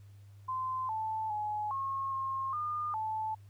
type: tone with pitch steps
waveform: sine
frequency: 1035 / 877 / 844 / 1083 / 1071 / 1214 / 873 Hz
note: C6 / A5 / G#5 / C#6 / C6 / D#6 / A5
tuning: -19 / -6 / +28 / -41 / +40 / -43 / -14 cents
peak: -32 dBFS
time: 0.48-3.35 s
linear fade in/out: 10 ms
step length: 410 ms
effects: added 100 Hz sine -51 dBFS peak until 3.49 s + pink hiss -70 dBFS RMS until 3.49 s